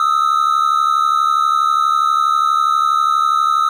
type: tone pair together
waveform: triangle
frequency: 1246.2 / 1318.5 Hz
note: D#6 / E6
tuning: +2 / 0 cents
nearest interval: minor second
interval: 98 cents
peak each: -13 dBFS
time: 0-3.69 s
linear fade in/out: 2 ms
effects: none